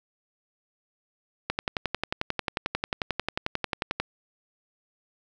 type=click train; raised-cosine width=0.3 ms; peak=-10 dBFS; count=29; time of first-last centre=1.5-4 s; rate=11.2 Hz; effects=none